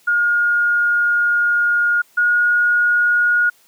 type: tone pair in turn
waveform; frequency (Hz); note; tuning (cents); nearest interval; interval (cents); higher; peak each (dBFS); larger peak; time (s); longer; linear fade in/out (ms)
sine; 1426 / 1440.9; F6 / F#6; +36 / -46; unison; 18; second; -13 / -12; second; 0.07-2.02 / 2.17-3.5; first; 10
effects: white hiss -54 dBFS RMS until 3.67 s + high-pass 150 Hz 12 dB/octave